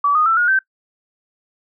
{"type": "tone with pitch steps", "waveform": "sine", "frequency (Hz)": [1148, 1237.5, 1334, 1438.1, 1550.2], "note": ["D6", "D#6", "E6", "F#6", "G6"], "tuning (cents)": [-40, -10, 20, -50, -20], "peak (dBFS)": -12, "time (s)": [0.04, 0.59], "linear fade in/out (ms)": 5, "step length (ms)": 110, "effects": ["noise-tail reverb RT60 0.1 s tail -21 dB re dry"]}